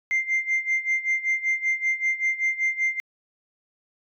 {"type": "tone with tremolo", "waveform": "sine", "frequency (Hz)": 2093, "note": "C7", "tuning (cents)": 0, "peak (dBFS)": -17, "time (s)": [0.11, 3], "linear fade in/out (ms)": 0, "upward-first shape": "sine", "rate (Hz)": 5.2, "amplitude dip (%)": 85, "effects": ["tanh soft clip ceiling -17 dBFS"]}